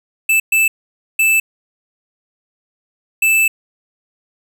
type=tone bursts at uneven times; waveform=square; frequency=2637 Hz; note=E7; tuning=in tune; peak=-11 dBFS; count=4; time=0.29-0.4 / 0.52-0.68 / 1.19-1.4 / 3.22-3.48 s; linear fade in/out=5 ms; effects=none